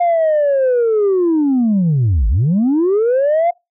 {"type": "linear two-way sweep", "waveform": "sine", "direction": "down then up", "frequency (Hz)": [708, 47.57, 708], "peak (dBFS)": -9, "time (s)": [0, 3.51], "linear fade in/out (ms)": 10, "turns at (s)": 2.28, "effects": ["noise-tail reverb RT60 0.2 s tail -23 dB re dry", "tanh soft clip ceiling -9 dBFS"]}